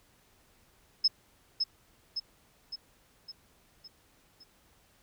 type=tone with echo; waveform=sine; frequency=5180 Hz; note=E8; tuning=31 cents flat; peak=-20 dBFS; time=1.04-1.08 s; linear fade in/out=10 ms; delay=560 ms; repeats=6; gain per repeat=-5 dB; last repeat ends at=4.44 s; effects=pink hiss -65 dBFS RMS until 5.02 s